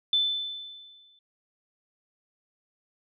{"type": "tone with exponential decay", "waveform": "sine", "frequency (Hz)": 3520, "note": "A7", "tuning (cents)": 0, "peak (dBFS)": -19, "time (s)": [0.13, 1.19], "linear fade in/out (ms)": 2, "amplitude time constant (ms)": 230, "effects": []}